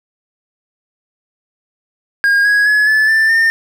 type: tone with pitch steps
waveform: triangle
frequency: 1624 / 1660 / 1696.9 / 1734.5 / 1773 / 1812.4 Hz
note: G#6 / G#6 / G#6 / A6 / A6 / A#6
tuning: -39 / -1 / +37 / -25 / +13 / -49 cents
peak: -7 dBFS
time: 2.24-3.5 s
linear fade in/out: 0 ms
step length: 210 ms
effects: none